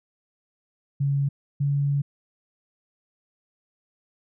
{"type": "tone pair in turn", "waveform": "sine", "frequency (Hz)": [140, 141.71], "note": ["C#3", "C#3"], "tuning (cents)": [18, 39], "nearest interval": "unison", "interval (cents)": 21, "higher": "second", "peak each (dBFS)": -20, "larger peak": "neither", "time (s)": [[1, 1.29], [1.6, 2.02]], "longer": "second", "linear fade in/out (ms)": 10, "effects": []}